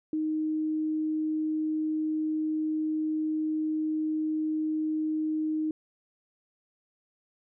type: tone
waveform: sine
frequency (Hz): 311.1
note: D#4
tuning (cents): 0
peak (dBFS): -26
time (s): 0.13-5.71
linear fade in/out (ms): 2
effects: none